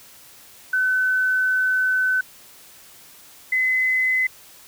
sine tone pair in turn, 1514 / 2032 Hz, F#6 / B6, +39 / +49 cents, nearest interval perfect fourth, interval 510 cents, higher second, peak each -17 dBFS, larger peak neither, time 0.73-2.21 / 3.52-4.27 s, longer first, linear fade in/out 5 ms, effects white hiss -47 dBFS RMS until 4.67 s

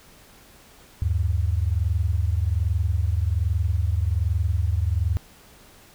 sine tone pair together, 76.76 / 98 Hz, D#2 / G2, -23 / 0 cents, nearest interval major third, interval 423 cents, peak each -22 / -23 dBFS, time 1.02-5.17 s, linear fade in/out 0 ms, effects pink hiss -51 dBFS RMS until 5.94 s

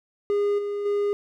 triangle tone with level steps, 408.5 Hz, G#4, 29 cents flat, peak -18 / -24 / -19 dBFS, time 0.3-1.13 s, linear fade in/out 0 ms, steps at 0.58 / 0.85 s, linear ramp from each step 10 ms, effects none

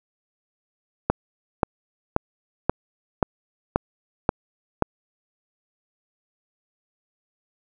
click train, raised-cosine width 1 ms, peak -3 dBFS, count 8, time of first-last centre 1.1-4.823 s, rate 1.88 Hz, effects none

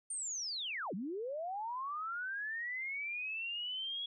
sine linear two-way sweep, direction down then up, 9000 to 169.1 to 3356 Hz, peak -37 dBFS, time 0.1-4.06 s, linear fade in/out 5 ms, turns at 0.94 s, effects none

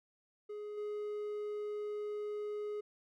triangle tone with level steps, 418.2 Hz, G#4, 12 cents sharp, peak -39 / -35 dBFS, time 0.49-2.81 s, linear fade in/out 10 ms, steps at 0.77 s, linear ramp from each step 10 ms, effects none

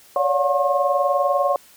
sine tone cluster, 558 / 578 / 721 / 1078 Hz, C#5 / D5 / F#5 / C#6, +11 / -28 / -45 / -49 cents, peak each -22 dBFS, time 0.16-1.56 s, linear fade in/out 2 ms, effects white hiss -50 dBFS RMS until 1.76 s

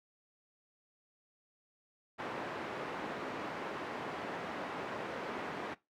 pink band-pass noise, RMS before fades -41 dBFS, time 2.18-5.75 s, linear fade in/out 20 ms, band 280 to 1800 Hz, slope 12 dB/octave, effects noise-tail reverb RT60 0.2 s tail -19 dB re dry

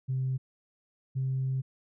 sine tone pair in turn, 130.81 / 132.02 Hz, C3 / C3, 0 / +16 cents, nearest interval unison, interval 16 cents, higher second, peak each -26 dBFS, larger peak neither, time 0.08-0.38 / 1.15-1.62 s, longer second, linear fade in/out 20 ms, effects tanh soft clip ceiling -23 dBFS

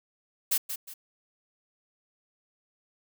blue noise with echo, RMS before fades -25 dBFS, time 0.51-0.58 s, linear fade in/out 10 ms, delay 180 ms, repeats 2, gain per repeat -9 dB, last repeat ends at 0.94 s, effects none

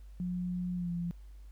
sine tone with pitch glide, 179.1 to 172.3 Hz, F3 to F3, +44 to -23 cents, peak -32 dBFS, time 0.2-1.11 s, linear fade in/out 0 ms, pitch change -67 cents, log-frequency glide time 0.75-0.91 s, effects added 50 Hz sine -47 dBFS peak until 1.51 s + pink hiss -70 dBFS RMS until 1.51 s

